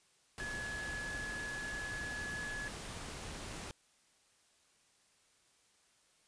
sine tone in noise, 1696 Hz, G#6, 36 cents sharp, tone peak -40 dBFS, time 0.4-2.68 s, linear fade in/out 0 ms, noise pink, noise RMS -45 dBFS, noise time 0.38-3.71 s, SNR +2 dB, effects white hiss -70 dBFS RMS until 6.27 s + resampled to 22050 Hz

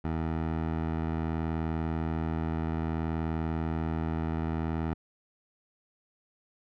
15% pulse tone with low-pass filter, 80.6 Hz, E2, 38 cents flat, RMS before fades -31 dBFS, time 0.04-4.94 s, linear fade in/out 10 ms, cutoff 1600 Hz, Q 0.71, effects none

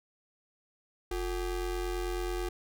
square ring-modulated tone, 200.6 Hz, G3, 40 cents sharp, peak -29 dBFS, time 1.11-2.49 s, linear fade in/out 5 ms, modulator 156 Hz, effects none

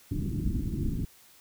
pink low-pass noise, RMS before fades -30 dBFS, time 0.11-1.05 s, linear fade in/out 5 ms, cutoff 330 Hz, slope 48 dB/octave, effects white hiss -57 dBFS RMS until 1.4 s

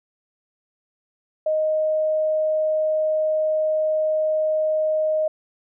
sine tone, 622.3 Hz, D#5, in tune, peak -18 dBFS, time 1.46-5.28 s, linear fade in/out 5 ms, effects none

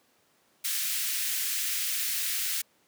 white high-pass noise, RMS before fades -30 dBFS, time 0.64-2.62 s, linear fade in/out 10 ms, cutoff 1700 Hz, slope 24 dB/octave, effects pink hiss -66 dBFS RMS until 2.87 s + high-pass 200 Hz 12 dB/octave

